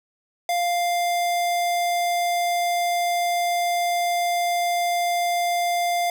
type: tone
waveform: square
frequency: 698.5 Hz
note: F5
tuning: in tune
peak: -21 dBFS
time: 0.49-6.1 s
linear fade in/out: 2 ms
effects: none